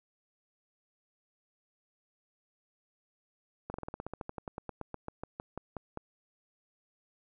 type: slowing click train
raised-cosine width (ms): 1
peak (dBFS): -24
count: 23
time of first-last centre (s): 3.7-5.974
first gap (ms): 41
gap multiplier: 1.08
effects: none